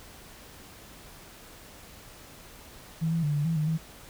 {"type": "tone with pitch steps", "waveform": "sine", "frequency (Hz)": [162.1, 165.4, 147.7, 146.3, 164.5, 152.9, 160.7], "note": ["E3", "E3", "D3", "D3", "E3", "D#3", "E3"], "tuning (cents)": [-29, 6, 10, -6, -3, -30, -44], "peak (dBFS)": -24, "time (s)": [3.01, 3.78], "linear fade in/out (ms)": 20, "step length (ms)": 110, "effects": ["pink hiss -49 dBFS RMS until 4.09 s"]}